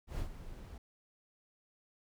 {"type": "noise with ADSR envelope", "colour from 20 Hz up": "brown", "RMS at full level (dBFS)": -35, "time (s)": [0.07, 0.78], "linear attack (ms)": 120, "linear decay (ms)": 88, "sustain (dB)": -12, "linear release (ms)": 4, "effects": []}